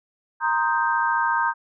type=chord; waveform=sine; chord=C minor seventh; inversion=third; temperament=equal; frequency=932.3 / 1046.5 / 1244.5 / 1568 Hz; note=Bb5 / C6 / Eb6 / G6; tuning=0 / 0 / 0 / 0 cents; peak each=-22 / -28 / -27 / -24 dBFS; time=0.4-1.54 s; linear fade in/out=50 ms; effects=none